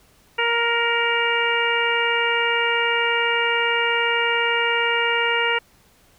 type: harmonic tone with a mistuned harmonic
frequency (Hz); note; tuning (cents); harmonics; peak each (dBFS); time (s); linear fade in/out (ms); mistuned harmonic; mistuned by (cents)
468.7; A#4; +9; 1 / 2 / 3 / 4 / 5 / 6; -25 / -25 / -25 / -25 / -25 / -25; 0.38-5.59; 10; 5; -22
effects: pink hiss -56 dBFS RMS until 6.18 s